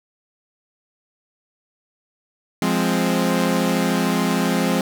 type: chord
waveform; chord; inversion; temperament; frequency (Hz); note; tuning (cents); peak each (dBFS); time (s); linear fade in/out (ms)
sawtooth; F minor; none; equal; 174.61 / 207.7 / 261.6; F3 / Ab3 / C4; 0 / 0 / 0; -18; 2.62-4.81; 2
effects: none